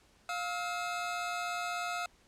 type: tone pair together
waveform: 25% pulse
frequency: 705 / 1293.7 Hz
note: F5 / E6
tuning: +16 / -33 cents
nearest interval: major seventh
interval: 1051 cents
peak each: -32 / -34 dBFS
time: 0.29-2.06 s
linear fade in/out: 2 ms
effects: pink hiss -65 dBFS RMS until 2.27 s + low-pass 9000 Hz 12 dB/octave